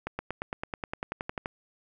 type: accelerating click train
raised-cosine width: 0.5 ms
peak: -17 dBFS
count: 15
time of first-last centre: 0.07-1.459 s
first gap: 120 ms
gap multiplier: 0.97
effects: none